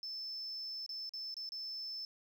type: tone with dropouts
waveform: sine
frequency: 5274 Hz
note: E8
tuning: in tune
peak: -40 dBFS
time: 0.03-2.05 s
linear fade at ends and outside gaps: 1 ms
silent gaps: 0.863-0.892 / 1.093-1.136 / 1.342-1.367 / 1.491-1.52 s
effects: 11-bit